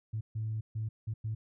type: tone bursts at uneven times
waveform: sine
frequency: 109.6 Hz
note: A2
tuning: 6 cents flat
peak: -31 dBFS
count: 5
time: 0.13-0.21 / 0.35-0.61 / 0.75-0.89 / 1.07-1.14 / 1.24-1.35 s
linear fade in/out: 10 ms
effects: tanh soft clip ceiling -27 dBFS